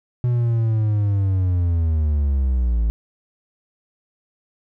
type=linear sweep; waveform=triangle; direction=down; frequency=123.47 to 54.2 Hz; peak=-14 dBFS; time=0.24-2.9 s; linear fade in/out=0 ms; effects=none